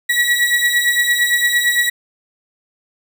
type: beating tone pair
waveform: 35% pulse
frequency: 1921 / 1929.8 Hz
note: B6 / B6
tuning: -48 / -41 cents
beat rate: 8.8 Hz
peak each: -17 / -13 dBFS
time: 0.09-1.9 s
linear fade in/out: 10 ms
effects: none